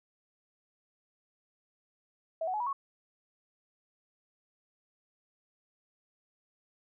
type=tone with pitch steps; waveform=sine; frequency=650 / 742.4 / 847.8 / 968.3 / 1105.9 Hz; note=E5 / F#5 / G#5 / B5 / C#6; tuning=-24 / +6 / +35 / -34 / -4 cents; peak=-30 dBFS; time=2.41-2.73 s; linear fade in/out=5 ms; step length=64 ms; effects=none